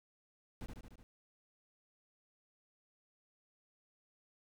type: noise with echo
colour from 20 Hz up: brown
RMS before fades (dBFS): -44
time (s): 0.61-0.66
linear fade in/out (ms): 0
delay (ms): 74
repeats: 5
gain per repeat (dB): -3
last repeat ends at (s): 1.03
effects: none